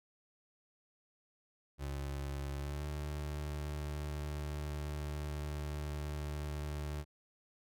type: tone with pitch glide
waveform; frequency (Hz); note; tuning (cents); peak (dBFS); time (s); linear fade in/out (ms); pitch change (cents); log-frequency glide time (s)
30% pulse; 70 to 74.16; C#2 to D2; +18 to +17; -35; 1.78-7.05; 50; +99; 2.56-2.86
effects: none